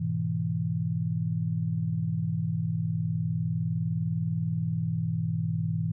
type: chord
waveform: sine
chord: E major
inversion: first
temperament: equal with one note detuned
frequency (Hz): 103.83 / 123.47 / 163.39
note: G#2 / B2 / E3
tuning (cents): 0 / 0 / -15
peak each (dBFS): -32 / -32 / -28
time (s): 0-5.92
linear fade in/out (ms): 10
effects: none